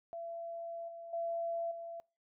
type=tone with level steps; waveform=sine; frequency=674 Hz; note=E5; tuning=38 cents sharp; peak=-40 / -45 / -34 / -42 dBFS; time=0.13-2 s; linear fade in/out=0 ms; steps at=0.88 / 1.13 / 1.71 s; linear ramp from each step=5 ms; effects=noise-tail reverb RT60 0.3 s tail -24 dB re dry